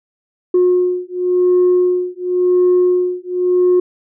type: beating tone pair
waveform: sine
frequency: 360.4 / 361.33 Hz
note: F#4 / F#4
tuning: -45 / -41 cents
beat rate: 0.93 Hz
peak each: -13 dBFS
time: 0.54-3.8 s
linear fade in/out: 5 ms
effects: tanh soft clip ceiling -6 dBFS

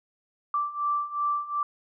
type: beating tone pair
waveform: sine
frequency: 1169 / 1171.7 Hz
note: D6 / D6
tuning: -8 / -4 cents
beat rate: 2.7 Hz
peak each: -30 / -27 dBFS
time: 0.54-1.63 s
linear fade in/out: 2 ms
effects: none

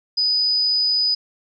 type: tone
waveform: sine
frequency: 4978 Hz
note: D#8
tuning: in tune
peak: -16 dBFS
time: 0.17-1.15 s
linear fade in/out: 10 ms
effects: none

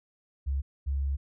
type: tone pair in turn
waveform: sine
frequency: 68.6 / 69.04 Hz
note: C#2 / C#2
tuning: -17 / -6 cents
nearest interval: unison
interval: 11 cents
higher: second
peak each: -26 / -26 dBFS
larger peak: neither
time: 0.46-0.62 / 0.86-1.17 s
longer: second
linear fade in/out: 20 ms
effects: none

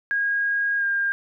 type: tone with pitch glide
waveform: sine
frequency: 1635 to 1606 Hz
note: G#6 to G6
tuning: -28 to +41 cents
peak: -20 dBFS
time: 0.11-1.12 s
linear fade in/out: 0 ms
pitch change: -31 cents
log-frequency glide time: 0.78-0.84 s
effects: none

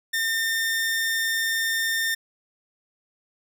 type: tone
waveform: sawtooth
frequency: 1811 Hz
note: A6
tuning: 49 cents sharp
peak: -19 dBFS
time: 0.13-2.15 s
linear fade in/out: 10 ms
effects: none

